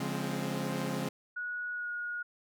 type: chord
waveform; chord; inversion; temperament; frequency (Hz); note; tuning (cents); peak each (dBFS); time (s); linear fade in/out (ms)
sawtooth; Db major seventh; none; equal with one note detuned; 141.75 / 174.61 / 207.7 / 261.6; Db3 / F3 / Ab3 / C4; +39 / 0 / 0 / 0; -34; 0-1.09; 5
type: tone with pitch glide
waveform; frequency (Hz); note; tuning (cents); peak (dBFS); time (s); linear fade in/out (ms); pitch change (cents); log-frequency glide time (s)
sine; 1460 to 1442.4; F#6 to F#6; -24 to -45; -34; 1.36-2.23; 10; -21; 1.74-1.9
effects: none